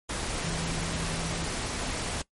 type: tone in noise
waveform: sine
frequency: 164.81 Hz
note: E3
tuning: in tune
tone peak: -34 dBFS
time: 0.43-1.46 s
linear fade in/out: 5 ms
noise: pink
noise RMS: -32 dBFS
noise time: 0.09-2.22 s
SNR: -5 dB
effects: noise-tail reverb RT60 0.1 s tail -19 dB re dry + MP3 48 kbps